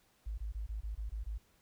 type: tone bursts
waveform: sine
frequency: 53.2 Hz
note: G#1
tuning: 42 cents sharp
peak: -36 dBFS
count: 8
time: 0.26-1.381 s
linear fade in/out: 10 ms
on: 120 ms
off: 23 ms
effects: pink hiss -70 dBFS RMS until 1.61 s